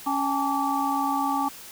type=tone cluster; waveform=sine; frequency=276.4 / 811 / 871 / 1152 Hz; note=C#4 / G#5 / A5 / D6; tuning=-5 / -41 / -18 / -34 cents; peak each=-28 dBFS; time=0.06-1.49 s; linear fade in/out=10 ms; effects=white hiss -43 dBFS RMS until 1.71 s